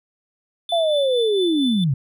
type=tone with tremolo; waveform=triangle; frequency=3512 Hz; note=A7; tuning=4 cents flat; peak=-22 dBFS; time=0.69-1.84 s; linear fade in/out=2 ms; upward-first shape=triangle; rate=4.4 Hz; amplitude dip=55%
type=linear sweep; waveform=sine; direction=down; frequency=696 to 124 Hz; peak=-16 dBFS; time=0.72-1.94 s; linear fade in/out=5 ms
effects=none